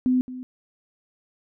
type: tone with echo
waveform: sine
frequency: 253.8 Hz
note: B3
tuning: 47 cents sharp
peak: -17 dBFS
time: 0.06-0.21 s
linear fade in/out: 0 ms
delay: 220 ms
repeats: 1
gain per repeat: -15 dB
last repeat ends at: 0.43 s
effects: none